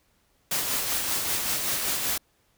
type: noise with tremolo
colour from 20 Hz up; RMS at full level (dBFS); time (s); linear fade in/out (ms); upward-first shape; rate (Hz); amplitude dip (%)
white; -26; 0.51-2.18; 5; sine; 5.2; 35
effects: pink hiss -67 dBFS RMS until 2.57 s